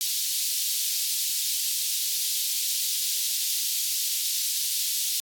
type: high-pass noise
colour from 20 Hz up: pink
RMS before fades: -27 dBFS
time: 0.01-5.2 s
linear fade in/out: 0 ms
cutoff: 3600 Hz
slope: 24 dB/octave
effects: AAC 64 kbps